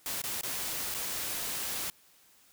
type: noise with dropouts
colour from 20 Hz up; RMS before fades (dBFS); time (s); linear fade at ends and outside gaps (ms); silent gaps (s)
white; -35; 0.06-1.9; 1; 0.218-0.238 / 0.411-0.433 / 0.942-0.947
effects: white hiss -62 dBFS RMS until 2.52 s